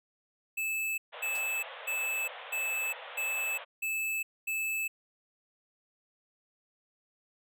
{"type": "tone bursts", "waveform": "square", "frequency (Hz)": 2618, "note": "E7", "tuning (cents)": -13, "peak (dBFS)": -31, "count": 7, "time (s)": [0.57, 4.88], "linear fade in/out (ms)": 10, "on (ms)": 410, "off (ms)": 240}
{"type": "band-pass noise", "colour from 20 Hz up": "pink", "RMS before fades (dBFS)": -45, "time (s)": [1.12, 3.65], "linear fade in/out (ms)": 20, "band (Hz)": [480, 3600], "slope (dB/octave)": 96}
{"type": "noise with exponential decay", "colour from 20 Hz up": "white", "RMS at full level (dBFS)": -42, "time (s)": [1.35, 1.48], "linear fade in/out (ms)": 2, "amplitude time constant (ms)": 28}
{"effects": []}